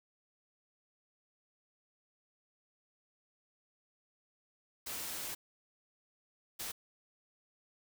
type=noise bursts at uneven times; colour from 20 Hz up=white; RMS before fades=-41 dBFS; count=2; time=4.86-5.35 / 6.59-6.72 s; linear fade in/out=10 ms; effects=none